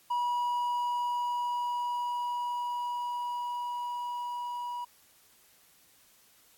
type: tone with level ramp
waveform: triangle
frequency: 969 Hz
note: B5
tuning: 33 cents flat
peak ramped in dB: -25 to -32 dBFS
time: 0.1-4.85 s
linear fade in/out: 10 ms
effects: white hiss -62 dBFS RMS until 6.57 s + AAC 64 kbps